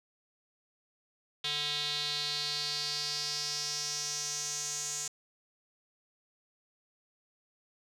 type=tone with band-pass filter sweep; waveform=square; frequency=147.5 Hz; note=D3; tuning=8 cents sharp; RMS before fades=-35 dBFS; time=1.44-5.08 s; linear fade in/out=5 ms; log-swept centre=3600 to 6900 Hz; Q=4.6; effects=none